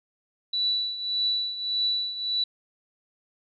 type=tone with tremolo; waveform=sine; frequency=3951 Hz; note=B7; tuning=in tune; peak=-21 dBFS; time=0.53-2.44 s; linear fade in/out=5 ms; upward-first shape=triangle; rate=1.7 Hz; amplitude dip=75%; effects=none